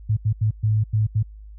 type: tone bursts at uneven times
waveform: sine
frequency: 107.8 Hz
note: A2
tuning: 35 cents flat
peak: -16 dBFS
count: 6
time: 0.09-0.17 / 0.25-0.33 / 0.41-0.51 / 0.63-0.84 / 0.93-1.07 / 1.15-1.23 s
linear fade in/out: 10 ms
effects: added 52 Hz sine -38 dBFS peak until 1.58 s